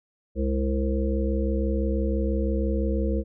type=harmonic tone with a mistuned harmonic; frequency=66 Hz; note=C2; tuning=16 cents sharp; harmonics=1 / 3 / 5 / 7 / 8; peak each=-24 / -29 / -31 / -32 / -33 dBFS; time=0.35-3.24 s; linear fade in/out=50 ms; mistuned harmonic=3; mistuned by=+77 cents; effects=none